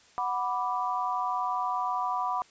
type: chord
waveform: sine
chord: B minor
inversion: second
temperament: equal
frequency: 740 / 987.8 / 1174.7 Hz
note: F#5 / B5 / D6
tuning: 0 / 0 / 0 cents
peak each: -32 / -30 / -32 dBFS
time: 0.18-2.42 s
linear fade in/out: 0 ms
effects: white hiss -58 dBFS RMS until 2.5 s + resampled to 16000 Hz